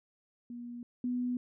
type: tone pair in turn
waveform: sine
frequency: 240.1 / 247.1 Hz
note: B3 / B3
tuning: -49 / +1 cents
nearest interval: unison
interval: 50 cents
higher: second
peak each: -40 / -30 dBFS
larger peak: second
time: 0.5-0.83 / 1.04-1.37 s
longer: neither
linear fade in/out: 2 ms
effects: none